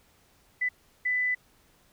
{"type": "tone bursts at uneven times", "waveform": "sine", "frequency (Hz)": 1996, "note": "B6", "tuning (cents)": 18, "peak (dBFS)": -24, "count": 2, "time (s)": [[0.61, 0.69], [1.05, 1.35]], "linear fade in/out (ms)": 10, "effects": ["pink hiss -63 dBFS RMS until 1.92 s"]}